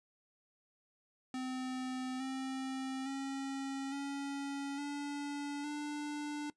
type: tone with pitch steps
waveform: square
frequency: 257.1 / 264.3 / 271.8 / 279.4 / 287.3 / 295.3 Hz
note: C4 / C4 / C#4 / C#4 / D4 / D4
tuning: -30 / +18 / -34 / +14 / -38 / +10 cents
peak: -38 dBFS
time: 1.34-6.5 s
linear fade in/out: 2 ms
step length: 860 ms
effects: noise-tail reverb RT60 0.1 s tail -19 dB re dry + resampled to 22050 Hz